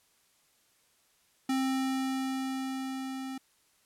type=tone with level ramp; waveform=square; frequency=264.2 Hz; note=C4; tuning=17 cents sharp; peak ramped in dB=-27 to -37 dBFS; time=1.49-3.38 s; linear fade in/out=5 ms; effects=white hiss -68 dBFS RMS until 3.85 s + low-pass 12000 Hz 12 dB/octave